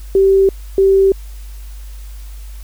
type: tone pair in turn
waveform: sine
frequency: 387.9 / 387.9 Hz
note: G4 / G4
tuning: -18 / -18 cents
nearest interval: unison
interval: 0 cents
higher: neither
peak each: -7 dBFS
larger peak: neither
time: 0.15-0.49 / 0.78-1.12 s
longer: neither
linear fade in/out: 2 ms
effects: added 50 Hz sine -28 dBFS peak until 2.63 s + white hiss -45 dBFS RMS until 2.63 s